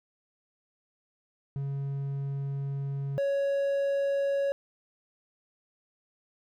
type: tone pair in turn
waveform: triangle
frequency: 138.8 / 556.7 Hz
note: C#3 / C#5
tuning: +3 / +7 cents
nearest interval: 2 octaves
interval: 2404 cents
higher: second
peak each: -28 / -23 dBFS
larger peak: second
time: 1.56-3.18 / 3.18-4.52 s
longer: first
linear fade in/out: 0 ms
effects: none

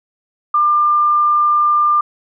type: tone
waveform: sine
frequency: 1196 Hz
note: D6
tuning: 31 cents sharp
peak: -10 dBFS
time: 0.54-2.01 s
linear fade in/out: 5 ms
effects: none

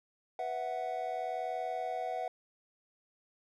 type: chord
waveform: triangle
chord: B suspended fourth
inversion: none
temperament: equal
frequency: 493.9 / 659.3 / 740 Hz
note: B4 / E5 / F#5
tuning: 0 / 0 / 0 cents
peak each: -40 / -37 / -34 dBFS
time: 0.39-2.28 s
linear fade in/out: 2 ms
effects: none

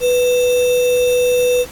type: tone with sample-and-hold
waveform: sine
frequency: 493.9 Hz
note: B4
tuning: in tune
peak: -11 dBFS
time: 0-1.66 s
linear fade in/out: 50 ms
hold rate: 3150 Hz
effects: pink hiss -36 dBFS RMS until 1.71 s + AAC 64 kbps

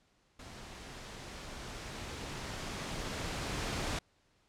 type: noise with level ramp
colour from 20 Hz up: pink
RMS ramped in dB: -49 to -35 dBFS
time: 0.39-3.99 s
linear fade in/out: 5 ms
effects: pink hiss -71 dBFS RMS until 4.48 s + low-pass 7000 Hz 12 dB/octave

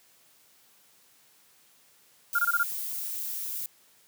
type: noise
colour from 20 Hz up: violet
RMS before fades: -34 dBFS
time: 2.33-3.66 s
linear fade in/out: 0 ms
type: tone bursts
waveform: sine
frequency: 1408 Hz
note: F6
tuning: 14 cents sharp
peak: -21 dBFS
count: 5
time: 2.35-2.632 s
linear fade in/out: 5 ms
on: 38 ms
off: 23 ms
effects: white hiss -61 dBFS RMS until 4.07 s + high-pass 100 Hz 12 dB/octave

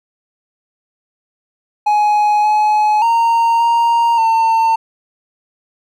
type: tone with pitch steps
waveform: triangle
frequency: 838 / 848 / 924 / 932 / 902 Hz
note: G#5 / G#5 / A#5 / A#5 / A5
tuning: +15 / +36 / -16 / -1 / +43 cents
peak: -8 dBFS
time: 1.86-4.76 s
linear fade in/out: 10 ms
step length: 580 ms
effects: none

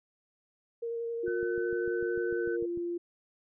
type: tone with vibrato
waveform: sine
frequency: 464.6 Hz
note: A#4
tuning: 6 cents flat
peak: -32 dBFS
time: 0.82-2.66 s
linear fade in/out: 10 ms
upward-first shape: square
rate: 11 Hz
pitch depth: 10 cents each way
type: tone with pitch glide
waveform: sine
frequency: 356.9 to 345.9 Hz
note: F4 to F4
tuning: +38 to -17 cents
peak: -31 dBFS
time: 1.23-2.98 s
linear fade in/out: 10 ms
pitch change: -55 cents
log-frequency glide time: 2.23-2.67 s
type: tone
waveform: sine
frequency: 1512 Hz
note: F#6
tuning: 37 cents sharp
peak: -39 dBFS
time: 1.26-2.57 s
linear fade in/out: 20 ms
type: click train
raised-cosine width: 3 ms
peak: -33 dBFS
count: 11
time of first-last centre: 1.28-2.775 s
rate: 6.69 Hz
effects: none

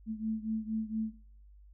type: beating tone pair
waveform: sine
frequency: 218.4 / 222.7 Hz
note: A3 / A3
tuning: -13 / +21 cents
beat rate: 4.3 Hz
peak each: -34 / -37 dBFS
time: 0.06-1.14 s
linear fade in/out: 50 ms
effects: noise-tail reverb RT60 0.6 s tail -24 dB re dry + added 50 Hz sine -53 dBFS peak until 1.73 s

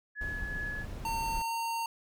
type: tone with tremolo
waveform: sine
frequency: 1698 Hz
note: G#6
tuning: 38 cents sharp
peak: -34 dBFS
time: 0.15-0.86 s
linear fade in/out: 50 ms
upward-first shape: sine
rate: 2.6 Hz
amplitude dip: 30%
type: noise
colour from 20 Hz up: brown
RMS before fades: -39 dBFS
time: 0.21-1.42 s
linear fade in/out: 2 ms
type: tone with pitch glide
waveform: square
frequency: 909 to 918 Hz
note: A#5 to A#5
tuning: -44 to -27 cents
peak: -32 dBFS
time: 1.05-1.86 s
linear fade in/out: 2 ms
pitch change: +17 cents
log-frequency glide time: 1.37-1.53 s
effects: none

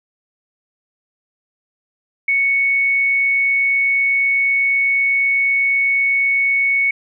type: tone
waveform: sine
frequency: 2218 Hz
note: C#7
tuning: in tune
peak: -13 dBFS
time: 2.28-6.91 s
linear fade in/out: 5 ms
effects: none

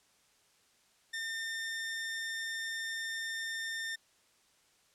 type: tone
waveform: sawtooth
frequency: 1808 Hz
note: A6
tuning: 47 cents sharp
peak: -32 dBFS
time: 1.13-3.96 s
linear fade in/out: 10 ms
effects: white hiss -68 dBFS RMS until 4.94 s + low-pass 9000 Hz 12 dB/octave

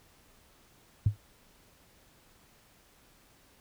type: tone with exponential decay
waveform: sine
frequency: 103.83 Hz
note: G#2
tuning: in tune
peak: -17 dBFS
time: 1.06-1.17 s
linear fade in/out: 5 ms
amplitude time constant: 22 ms
effects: tanh soft clip ceiling -13 dBFS + pink hiss -62 dBFS RMS until 3.6 s

